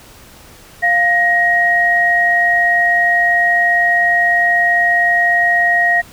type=tone pair together; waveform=sine; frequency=698 / 1883 Hz; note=F5 / A#6; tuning=-1 / +17 cents; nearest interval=octave + perfect fourth; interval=1718 cents; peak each=-16 / -11 dBFS; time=0.82-6.02 s; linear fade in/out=20 ms; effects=pink hiss -41 dBFS RMS until 6.12 s